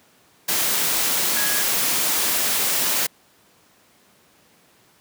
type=tone in noise; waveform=sine; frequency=1661.2 Hz; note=G#6; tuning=in tune; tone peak=-28 dBFS; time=1.36-1.63 s; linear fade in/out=10 ms; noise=white; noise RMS=-21 dBFS; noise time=0.48-3.07 s; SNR=-10 dB; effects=pink hiss -56 dBFS RMS until 5 s + high-pass 150 Hz 12 dB/octave